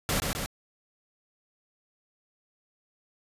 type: noise with echo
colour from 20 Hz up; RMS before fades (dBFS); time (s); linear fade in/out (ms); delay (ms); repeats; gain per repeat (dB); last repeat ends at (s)
pink; -27; 0.09-0.2; 0; 130; 2; -3; 0.46
effects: resampled to 32000 Hz